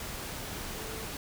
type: tone in noise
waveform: sine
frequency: 441.5 Hz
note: A4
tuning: 6 cents sharp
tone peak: -45 dBFS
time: 0.76-1.05 s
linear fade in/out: 2 ms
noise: pink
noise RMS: -39 dBFS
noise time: 0-1.17 s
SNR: -9 dB
effects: none